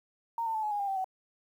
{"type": "tone with pitch steps", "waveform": "sine", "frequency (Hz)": [924, 897.7, 872.1, 847.3, 823.2, 799.8, 777, 754.9], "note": ["A#5", "A5", "A5", "G#5", "G#5", "G5", "G5", "F#5"], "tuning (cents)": [-16, 34, -16, 34, -16, 35, -16, 35], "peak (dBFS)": -29, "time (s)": [0.38, 1.044], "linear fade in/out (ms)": 2, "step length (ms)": 83, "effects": ["10-bit"]}